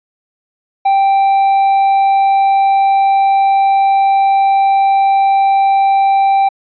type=tone; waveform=triangle; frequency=784 Hz; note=G5; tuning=in tune; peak=-6 dBFS; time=0.85-6.49 s; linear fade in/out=10 ms; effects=resampled to 11025 Hz